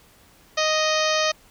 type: harmonic tone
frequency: 622.3 Hz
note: D#5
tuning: in tune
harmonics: 1 / 2 / 3 / 4 / 5 / 6 / 7 / 8 / 9 / 10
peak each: -23 / -26 / -28 / -29 / -30 / -31 / -31 / -32 / -33 / -33 dBFS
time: 0.57-1.32 s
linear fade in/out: 10 ms
effects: pink hiss -54 dBFS RMS until 1.5 s